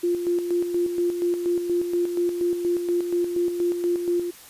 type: tone with tremolo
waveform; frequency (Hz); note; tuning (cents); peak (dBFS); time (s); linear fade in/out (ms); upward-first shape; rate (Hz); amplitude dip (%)
sine; 349.2; F4; 0; -19; 0.03-4.31; 10; square; 4.2; 50
effects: white hiss -46 dBFS RMS until 4.49 s + resampled to 32000 Hz